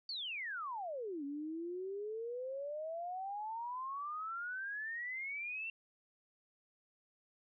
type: exponential two-way sweep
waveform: sine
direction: down then up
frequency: 4640 to 277.2 to 2725 Hz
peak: -39 dBFS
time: 0.09-5.7 s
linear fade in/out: 2 ms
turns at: 1.24 s
effects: none